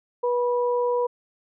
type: tone pair together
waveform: sine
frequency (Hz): 487.1 / 977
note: B4 / B5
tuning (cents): -24 / -19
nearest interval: octave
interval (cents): 1205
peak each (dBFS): -21 / -27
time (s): 0.23-1.07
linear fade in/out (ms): 10
effects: none